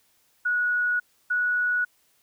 sine tone pair in turn, 1461 / 1466.6 Hz, F#6 / F#6, -22 / -16 cents, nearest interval unison, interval 6 cents, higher second, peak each -21 dBFS, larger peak neither, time 0.45-1 / 1.3-1.85 s, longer neither, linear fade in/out 10 ms, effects white hiss -65 dBFS RMS until 2.22 s

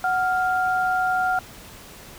sine tone pair together, 741 / 1398.8 Hz, F#5 / F6, +2 / +2 cents, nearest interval major seventh, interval 1100 cents, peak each -21 / -23 dBFS, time 0.04-1.39 s, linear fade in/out 2 ms, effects pink hiss -43 dBFS RMS until 2.18 s

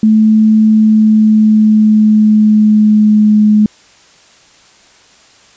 sine tone with pitch glide, 217.3 to 211.7 Hz, A3 to G#3, -21 to +33 cents, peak -4 dBFS, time 0.03-3.66 s, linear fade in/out 2 ms, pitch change -46 cents, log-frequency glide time 0.63-3.4 s, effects white hiss -44 dBFS RMS until 5.56 s + resampled to 16000 Hz

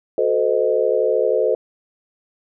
sine chord, F# diminished seventh, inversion none, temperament equal with one note detuned, 370 / 440 / 512.8 / 622.3 Hz, F#4 / A4 / C5 / Eb5, 0 / 0 / -35 / 0 cents, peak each -24 / -19 / -19 / -22 dBFS, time 0.18-1.55 s, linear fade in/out 2 ms, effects none

